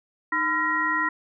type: tone cluster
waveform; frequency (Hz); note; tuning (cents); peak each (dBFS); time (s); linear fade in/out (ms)
sine; 309 / 1012 / 1375 / 1894; D#4 / B5 / F6 / A#6; -12 / +42 / -27 / +27; -33 / -27 / -28 / -24; 0.32-1.09; 5
effects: none